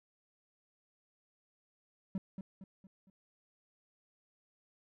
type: tone with echo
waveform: triangle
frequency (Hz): 191.2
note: G3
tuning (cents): -43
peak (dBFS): -31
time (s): 2.15-2.18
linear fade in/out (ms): 2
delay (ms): 230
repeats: 4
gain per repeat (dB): -7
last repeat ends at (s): 3.1
effects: none